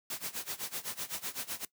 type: noise with tremolo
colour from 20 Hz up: white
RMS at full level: -36 dBFS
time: 0.1-1.65 s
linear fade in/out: 2 ms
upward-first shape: sine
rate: 7.9 Hz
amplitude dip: 90%
effects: noise-tail reverb RT60 0.1 s tail -20 dB re dry + high-pass 100 Hz 12 dB/octave